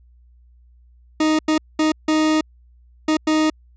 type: tone bursts at uneven times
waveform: 40% pulse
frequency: 311.1 Hz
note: D#4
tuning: in tune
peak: -14 dBFS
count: 6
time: 1.2-1.39 / 1.48-1.58 / 1.79-1.92 / 2.08-2.41 / 3.08-3.17 / 3.27-3.5 s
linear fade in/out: 5 ms
effects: added 60 Hz sine -48 dBFS peak until 3.76 s + resampled to 16000 Hz